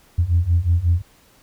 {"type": "beating tone pair", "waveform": "sine", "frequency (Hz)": [83, 88.5], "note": ["E2", "F2"], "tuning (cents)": [12, 23], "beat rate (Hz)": 5.5, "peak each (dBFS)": [-18, -16], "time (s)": [0.18, 1.02], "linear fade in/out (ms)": 10, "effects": ["tanh soft clip ceiling -8 dBFS", "pink hiss -54 dBFS RMS until 1.42 s"]}